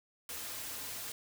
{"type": "noise with comb filter", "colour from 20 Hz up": "white", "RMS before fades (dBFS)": -42, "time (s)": [0.29, 1.12], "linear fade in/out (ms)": 2, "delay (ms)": 5.3, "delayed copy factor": -0.5, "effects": []}